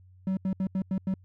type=tone bursts at uneven times; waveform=triangle; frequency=189.8 Hz; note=F#3; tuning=44 cents sharp; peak=-23 dBFS; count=6; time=0.27-0.37 / 0.45-0.53 / 0.6-0.67 / 0.75-0.82 / 0.91-0.98 / 1.07-1.14 s; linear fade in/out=2 ms; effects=added 92 Hz sine -52 dBFS peak until 1.24 s